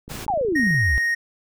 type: click train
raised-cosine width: 3 ms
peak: -25 dBFS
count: 19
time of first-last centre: 0.08-0.744 s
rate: 27.1 Hz
type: noise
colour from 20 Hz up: pink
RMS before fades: -34 dBFS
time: 0.09-0.26 s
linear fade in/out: 20 ms
type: exponential sweep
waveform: sine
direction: down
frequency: 889 to 59.4 Hz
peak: -19 dBFS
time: 0.28-0.98 s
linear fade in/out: 0 ms
type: tone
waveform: triangle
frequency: 1864.7 Hz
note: A#6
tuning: in tune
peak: -17 dBFS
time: 0.55-1.15 s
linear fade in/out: 10 ms
effects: none